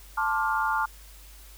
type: chord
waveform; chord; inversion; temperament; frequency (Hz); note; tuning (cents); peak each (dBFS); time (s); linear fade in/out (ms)
sine; D minor seventh; second; just; 881 / 1057.2 / 1174.7 / 1409.6; A5 / C6 / D6 / F6; +2 / +18 / 0 / +16; -27 / -32 / -30 / -28; 0.17-0.86; 10
effects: added 50 Hz sine -47 dBFS peak until 1.57 s + white hiss -52 dBFS RMS until 1.57 s